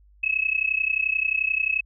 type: tone with amplitude modulation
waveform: sine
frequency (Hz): 2579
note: E7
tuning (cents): -39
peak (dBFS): -17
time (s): 0.23-1.81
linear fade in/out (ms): 10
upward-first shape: sine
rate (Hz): 31.4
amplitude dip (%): 90
effects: added 50 Hz sine -52 dBFS peak until 1.85 s